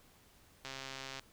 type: click train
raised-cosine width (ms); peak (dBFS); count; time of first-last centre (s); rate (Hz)
0.2; -26; 74; 0.65-1.195; 134
effects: pink hiss -64 dBFS RMS until 1.32 s